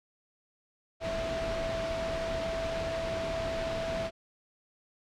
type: tone in noise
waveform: sine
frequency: 658 Hz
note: E5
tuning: 3 cents flat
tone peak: -32 dBFS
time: 1-4.11 s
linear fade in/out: 50 ms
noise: pink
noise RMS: -36 dBFS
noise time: 1-4.11 s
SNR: +1 dB
effects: low-pass 4000 Hz 12 dB/octave